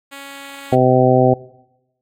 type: tone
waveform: 5% pulse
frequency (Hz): 277.9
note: C#4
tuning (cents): +4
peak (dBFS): -21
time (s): 0.11-0.76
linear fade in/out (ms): 20
type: harmonic tone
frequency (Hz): 127.9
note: C3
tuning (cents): -39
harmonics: 1 / 2 / 3 / 4 / 5 / 6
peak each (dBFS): -17 / -17 / -17 / -17 / -17 / -17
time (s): 0.72-1.34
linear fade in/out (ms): 5
effects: noise-tail reverb RT60 0.9 s tail -20 dB re dry + AAC 64 kbps